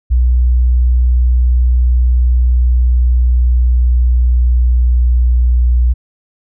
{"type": "tone with pitch glide", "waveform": "sine", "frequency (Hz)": [61.4, 60.69], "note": ["B1", "B1"], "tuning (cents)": [-9, -30], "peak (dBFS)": -7, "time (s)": [0.1, 5.94], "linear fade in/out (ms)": 20, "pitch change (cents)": -21, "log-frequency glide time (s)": [2.05, 5.56], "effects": []}